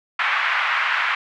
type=band-pass noise; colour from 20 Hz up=white; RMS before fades=-21 dBFS; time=0.19-1.15 s; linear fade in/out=5 ms; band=1000 to 2300 Hz; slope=24 dB/octave; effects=none